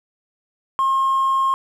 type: tone with hard clipping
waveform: triangle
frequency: 1072 Hz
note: C6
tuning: 42 cents sharp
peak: -15 dBFS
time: 0.79-1.54 s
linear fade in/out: 0 ms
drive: 2 dB
effects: none